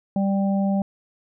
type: harmonic tone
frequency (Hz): 196.5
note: G3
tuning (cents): +4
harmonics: 1 / 3 / 4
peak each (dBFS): -19 / -29 / -31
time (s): 0.16-0.82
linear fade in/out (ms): 2
effects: none